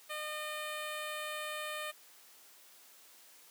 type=tone with notch filter; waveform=10% pulse; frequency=608 Hz; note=D#5; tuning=40 cents flat; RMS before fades=-40 dBFS; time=0.09-1.92 s; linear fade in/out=20 ms; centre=5500 Hz; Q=1.6; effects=white hiss -59 dBFS RMS until 3.5 s + high-pass 300 Hz 12 dB/octave